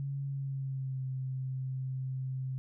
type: tone with pitch glide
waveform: sine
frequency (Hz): 138.59 to 131.04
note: C#3 to C3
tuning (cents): 0 to +3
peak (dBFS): -33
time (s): 0-2.58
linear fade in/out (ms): 0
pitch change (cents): -97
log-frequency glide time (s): 0.25-1.04
effects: none